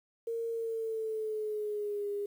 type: tone with pitch glide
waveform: sine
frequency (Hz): 460 to 407.5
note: A#4 to G#4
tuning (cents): -23 to -33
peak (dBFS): -32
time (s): 0.27-2.26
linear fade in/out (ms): 5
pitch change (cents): -210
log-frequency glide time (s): 0.5-2.08
effects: 10-bit